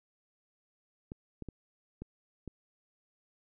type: clicks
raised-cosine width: 3 ms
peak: -28 dBFS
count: 5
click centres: 1.119 / 1.423 / 1.487 / 2.02 / 2.477 s
effects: none